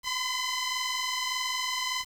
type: tone pair together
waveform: 10% pulse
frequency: 1006.3 / 1028 Hz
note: B5 / C6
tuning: +32 / -31 cents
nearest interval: unison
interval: 37 cents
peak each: -23 dBFS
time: 0.03-2.05 s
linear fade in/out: 50 ms
effects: low-pass 11000 Hz 12 dB/octave + 8-bit

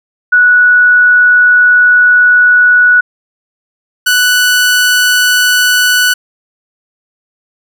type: tone pair in turn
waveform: sine / sawtooth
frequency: 1471 / 1483.8 Hz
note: F#6 / F#6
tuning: -11 / +4 cents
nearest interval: unison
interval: 15 cents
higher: second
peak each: -3 dBFS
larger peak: neither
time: 0.32-3.01 / 4.06-6.14 s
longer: first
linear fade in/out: 10 ms
effects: none

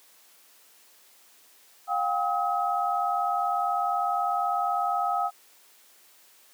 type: tone cluster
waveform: sine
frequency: 712 / 792 / 1276 Hz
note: F5 / G5 / D#6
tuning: +33 / +18 / +43 cents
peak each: -28 dBFS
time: 1.87-5.31 s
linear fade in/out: 50 ms
effects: white hiss -57 dBFS RMS until 6.53 s + high-pass 300 Hz 12 dB/octave

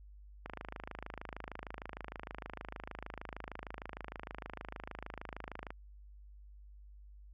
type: click train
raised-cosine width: 0.5 ms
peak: -27 dBFS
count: 140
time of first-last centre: 0.46-5.705 s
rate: 26.5 Hz
effects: added 50 Hz sine -52 dBFS peak until 7.33 s

